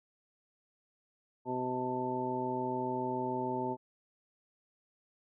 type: harmonic tone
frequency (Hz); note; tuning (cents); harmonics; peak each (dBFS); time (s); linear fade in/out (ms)
126.7; B2; +45; 1 / 2 / 3 / 4 / 5 / 7; -44 / -38 / -37 / -44 / -42 / -36; 1.45-3.77; 50
effects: none